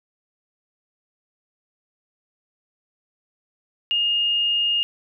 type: tone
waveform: sine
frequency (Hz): 2840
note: F7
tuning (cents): +28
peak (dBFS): -18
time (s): 3.91-4.83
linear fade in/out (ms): 0
effects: none